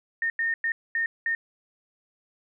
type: tone bursts at uneven times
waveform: sine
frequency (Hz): 1831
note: A#6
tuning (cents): -32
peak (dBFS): -23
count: 5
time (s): 0.22-0.3 / 0.39-0.54 / 0.64-0.72 / 0.95-1.06 / 1.26-1.35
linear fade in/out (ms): 2
effects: none